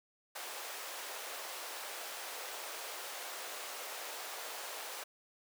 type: high-pass noise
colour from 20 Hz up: pink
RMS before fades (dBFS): -44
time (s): 0.35-5.04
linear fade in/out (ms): 10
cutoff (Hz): 490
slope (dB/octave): 24
effects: none